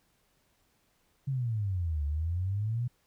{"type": "exponential two-way sweep", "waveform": "sine", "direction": "down then up", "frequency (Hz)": [140.3, 71.3, 125], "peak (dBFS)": -28, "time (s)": [1.27, 2.88], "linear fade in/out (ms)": 10, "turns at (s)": 2.05, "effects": ["pink hiss -71 dBFS RMS until 3.06 s"]}